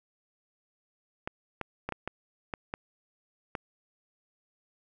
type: clicks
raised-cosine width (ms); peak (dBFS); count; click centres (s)
0.5; -18; 8; 1.275 / 1.613 / 1.89 / 1.923 / 2.076 / 2.538 / 2.739 / 3.552
effects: none